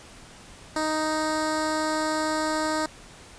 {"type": "tone with notch filter", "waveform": "10% pulse", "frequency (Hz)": 311.1, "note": "D#4", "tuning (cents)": 0, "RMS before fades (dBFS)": -26, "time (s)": [0.76, 2.86], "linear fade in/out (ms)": 2, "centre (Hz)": 2500, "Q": 1.4, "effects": ["pink hiss -47 dBFS RMS until 3.38 s", "resampled to 22050 Hz"]}